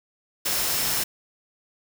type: tone in noise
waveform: sine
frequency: 5300 Hz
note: E8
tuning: 9 cents sharp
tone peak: -34 dBFS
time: 0.45-1.04 s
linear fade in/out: 10 ms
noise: white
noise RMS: -25 dBFS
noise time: 0.45-1.04 s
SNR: -12 dB
effects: none